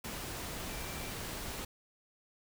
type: tone in noise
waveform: sine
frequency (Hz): 2349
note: D7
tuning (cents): 0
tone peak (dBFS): -51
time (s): 0.7-1.11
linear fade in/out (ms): 5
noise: pink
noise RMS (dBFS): -41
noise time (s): 0.04-1.65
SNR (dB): -13
effects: none